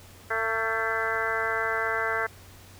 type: harmonic tone with a mistuned harmonic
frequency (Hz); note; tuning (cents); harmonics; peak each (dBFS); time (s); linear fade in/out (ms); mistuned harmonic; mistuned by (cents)
224.3; A3; +34; 2 / 3 / 4 / 5 / 6 / 7 / 8 / 9; -33 / -34 / -36 / -35 / -32 / -30 / -34 / -34; 0.3-2.27; 10; 8; -42
effects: added 93 Hz sine -51 dBFS peak until 2.79 s + pink hiss -51 dBFS RMS until 2.79 s